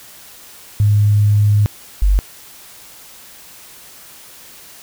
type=tone pair in turn; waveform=sine; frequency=103.83 / 48.83 Hz; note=G#2 / G1; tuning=0 / -6 cents; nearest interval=octave + minor second; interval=1306 cents; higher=first; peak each=-9 dBFS; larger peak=neither; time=0.8-1.66 / 2.02-2.19 s; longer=first; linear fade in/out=0 ms; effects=white hiss -40 dBFS RMS until 4.82 s

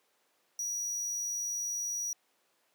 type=tone; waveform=square; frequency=5800 Hz; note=F#8; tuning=35 cents flat; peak=-33 dBFS; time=0.59-2.13 s; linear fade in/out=2 ms; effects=pink hiss -72 dBFS RMS until 2.74 s + high-pass 400 Hz 12 dB/octave

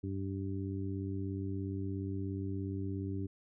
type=harmonic tone; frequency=97 Hz; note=G2; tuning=18 cents flat; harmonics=1 / 2 / 3 / 4; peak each=-37 / -43 / -40 / -45 dBFS; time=0.03-3.27 s; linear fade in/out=10 ms; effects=none

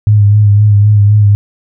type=tone with vibrato; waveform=sine; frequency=103.8 Hz; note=G#2; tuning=in tune; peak=-3 dBFS; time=0.07-1.35 s; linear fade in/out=0 ms; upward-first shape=sine; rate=3.9 Hz; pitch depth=36 cents each way; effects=none

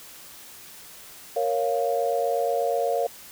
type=chord; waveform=sine; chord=Bb minor; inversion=none; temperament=equal; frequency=466.2 / 554.4 / 698.5 Hz; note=Bb4 / Db5 / F5; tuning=0 / 0 / 0 cents; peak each=-26 dBFS; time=1.36-3.07 s; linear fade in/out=5 ms; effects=white hiss -45 dBFS RMS until 3.31 s

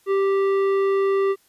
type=tone with tanh clipping; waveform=sine; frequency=391.5 Hz; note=G4; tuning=2 cents flat; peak=-19 dBFS; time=0.06-1.36 s; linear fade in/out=50 ms; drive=12 dB; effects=white hiss -60 dBFS RMS until 1.48 s + resampled to 32000 Hz

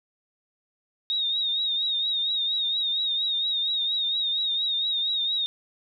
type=tone with vibrato; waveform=sine; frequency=3739 Hz; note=A#7; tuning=4 cents sharp; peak=-23 dBFS; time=1.1-5.46 s; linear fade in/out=0 ms; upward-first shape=triangle; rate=4.3 Hz; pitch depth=75 cents each way; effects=none

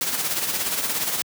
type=noise with tremolo; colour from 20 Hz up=white; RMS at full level=-23 dBFS; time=0.01-1.22 s; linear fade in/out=0 ms; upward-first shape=sine; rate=17 Hz; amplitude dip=50%; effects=high-pass 100 Hz 12 dB/octave

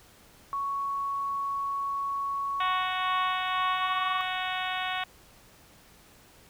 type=tone with pitch glide; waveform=sine; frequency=1112 to 1132.1 Hz; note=C#6 to C#6; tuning=+5 to +36 cents; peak=-28 dBFS; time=0.53-4.21 s; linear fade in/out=0 ms; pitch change=+31 cents; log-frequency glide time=3.69-4.03 s
type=harmonic tone; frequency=370 Hz; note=F#4; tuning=in tune; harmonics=2 / 3 / 4 / 5 / 6 / 7 / 8 / 9 / 10; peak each=-34 / -36 / -37 / -38 / -39 / -39 / -40 / -41 / -41 dBFS; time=2.6-5.04 s; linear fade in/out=5 ms
effects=pink hiss -56 dBFS RMS until 6.49 s

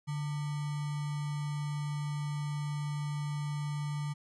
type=tone with sample-and-hold; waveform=sine; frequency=146.83 Hz; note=D3; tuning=in tune; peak=-32 dBFS; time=0.07-4.14 s; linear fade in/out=20 ms; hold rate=1050 Hz; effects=resampled to 24000 Hz

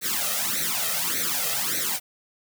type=noise with flanger; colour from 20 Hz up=white; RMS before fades=-26 dBFS; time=0.01-2 s; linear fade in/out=50 ms; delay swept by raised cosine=0.49 to 1.59 ms; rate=1.7 Hz; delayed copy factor=+1; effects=high-pass 150 Hz 12 dB/octave

